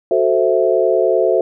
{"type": "chord", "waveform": "sine", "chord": "F# half-diminished seventh", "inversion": "none", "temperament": "equal", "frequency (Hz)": [370, 440, 523.3, 659.3], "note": ["F#4", "A4", "C5", "E5"], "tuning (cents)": [0, 0, 0, 0], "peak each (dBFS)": -17, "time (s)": [0.11, 1.41], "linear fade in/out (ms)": 2, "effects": []}